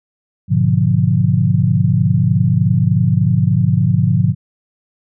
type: chord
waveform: sine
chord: G# diminished seventh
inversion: none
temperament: equal with one note detuned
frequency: 103.83 / 123.47 / 146.83 / 176.85 Hz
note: G#2 / B2 / D3 / F3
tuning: 0 / 0 / 0 / +22 cents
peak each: -16 dBFS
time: 0.48-4.35 s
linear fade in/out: 50 ms
effects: none